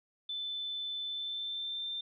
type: tone with pitch glide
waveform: sine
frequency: 3520 to 3579 Hz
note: A7 to A7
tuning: 0 to +29 cents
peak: -35 dBFS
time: 0.29-2.01 s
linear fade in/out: 5 ms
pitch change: +29 cents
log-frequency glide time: 1.06-1.9 s
effects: none

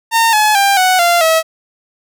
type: tone with pitch steps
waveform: sawtooth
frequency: 913 / 851.9 / 794.8 / 741.6 / 691.9 / 645.6 Hz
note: A#5 / G#5 / G5 / F#5 / F5 / E5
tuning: -36 / +44 / +24 / +4 / -16 / -36 cents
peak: -5 dBFS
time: 0.11-1.43 s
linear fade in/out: 50 ms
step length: 220 ms
effects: none

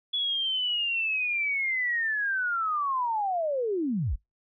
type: linear sweep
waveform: sine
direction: down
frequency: 3412 to 34.65 Hz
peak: -25 dBFS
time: 0.13-4.16 s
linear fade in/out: 10 ms
effects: noise-tail reverb RT60 0.2 s tail -25 dB re dry

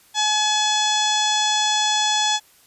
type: harmonic tone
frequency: 850 Hz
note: G#5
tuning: 40 cents sharp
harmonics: 1 / 2 / 3 / 4 / 5 / 6 / 7 / 8 / 9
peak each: -22 / -28 / -33 / -21 / -32 / -30 / -29 / -30 / -31 dBFS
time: 0.14-2.4 s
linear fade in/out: 50 ms
effects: white hiss -54 dBFS RMS until 2.66 s + resampled to 32000 Hz

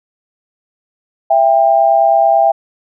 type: tone pair together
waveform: sine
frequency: 665.9 / 795 Hz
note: E5 / G5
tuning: +17 / +24 cents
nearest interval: minor third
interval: 307 cents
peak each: -10 dBFS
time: 1.3-2.52 s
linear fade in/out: 10 ms
effects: none

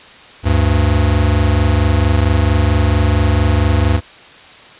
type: tone pair together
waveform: square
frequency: 73.57 / 98 Hz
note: D2 / G2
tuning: +4 / 0 cents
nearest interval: perfect fourth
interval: 496 cents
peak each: -14 dBFS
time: 0.43-4.01 s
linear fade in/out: 50 ms
effects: white hiss -39 dBFS RMS until 4.79 s + resampled to 8000 Hz

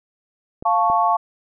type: clicks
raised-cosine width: 2 ms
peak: -19 dBFS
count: 2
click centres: 0.625 / 0.9 s
type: chord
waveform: sine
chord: F augmented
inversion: none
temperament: equal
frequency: 698.5 / 880 / 1108.7 Hz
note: F5 / A5 / C#6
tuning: 0 / 0 / 0 cents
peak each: -19 dBFS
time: 0.65-1.17 s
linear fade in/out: 10 ms
effects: none

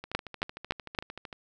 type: two click trains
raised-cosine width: 0.3 ms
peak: -24 / -10 dBFS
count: 18 / 4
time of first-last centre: 0.04-1.328 / 0.15-0.988 s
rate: 13.2 / 3.58 Hz
effects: none

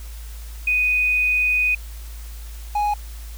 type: tone pair in turn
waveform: sine / triangle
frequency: 2489 / 830.6 Hz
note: D#7 / G#5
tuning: 0 / 0 cents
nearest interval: octave + perfect fifth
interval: 1900 cents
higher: first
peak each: -16 dBFS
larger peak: neither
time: 0.67-1.75 / 2.75-2.94 s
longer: first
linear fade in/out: 5 ms
effects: added 55 Hz sine -32 dBFS peak until 3.37 s + white hiss -45 dBFS RMS until 3.37 s

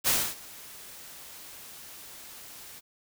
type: noise with ADSR envelope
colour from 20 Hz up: white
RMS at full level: -23 dBFS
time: 0.04-2.81 s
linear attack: 37 ms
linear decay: 270 ms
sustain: -23 dB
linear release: 30 ms
effects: none

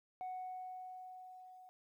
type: tone with level ramp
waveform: sine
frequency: 740 Hz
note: F#5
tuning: in tune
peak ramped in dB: -38 to -55 dBFS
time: 0.21-1.69 s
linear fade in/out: 0 ms
effects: tanh soft clip ceiling -39 dBFS + 13-bit

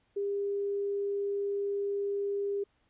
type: tone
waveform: sine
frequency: 401.9 Hz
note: G4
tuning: 43 cents sharp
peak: -29 dBFS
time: 0.16-2.64 s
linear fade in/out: 10 ms
effects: pink hiss -72 dBFS RMS until 2.89 s + resampled to 8000 Hz

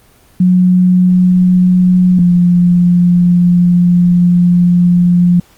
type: tone pair in turn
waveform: sine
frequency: 181.6 / 176.12 Hz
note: F#3 / F3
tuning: -32 / +15 cents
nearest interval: minor second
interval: 53 cents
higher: first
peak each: -5 / -5 dBFS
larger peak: neither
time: 0.4-2.19 / 2.19-5.4 s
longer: second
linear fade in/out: 5 ms
effects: pink hiss -47 dBFS RMS until 5.57 s + Opus 24 kbps

